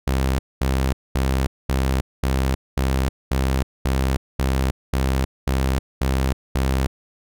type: tone bursts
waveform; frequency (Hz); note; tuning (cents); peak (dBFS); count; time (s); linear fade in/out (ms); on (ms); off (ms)
sawtooth; 66.1; C2; +18; -14; 13; 0.07-6.87; 5; 320; 220
effects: none